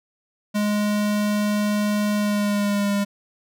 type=tone with pitch glide; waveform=square; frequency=208.2 to 201.9 Hz; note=G#3 to G#3; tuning=+5 to -49 cents; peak=-20 dBFS; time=0.54-3.05 s; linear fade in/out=20 ms; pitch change=-54 cents; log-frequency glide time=2.15-2.93 s; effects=none